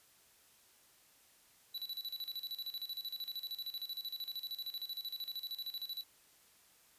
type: tone with tremolo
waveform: square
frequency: 3951 Hz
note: B7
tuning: in tune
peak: -39 dBFS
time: 1.74-6.04 s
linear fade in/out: 10 ms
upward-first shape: square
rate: 13 Hz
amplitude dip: 80%
effects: white hiss -66 dBFS RMS until 6.98 s + resampled to 32000 Hz